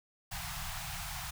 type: band-stop noise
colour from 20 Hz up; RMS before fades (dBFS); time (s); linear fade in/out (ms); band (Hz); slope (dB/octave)
pink; -40; 0.31-1.31; 10; 180 to 670; 96
effects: none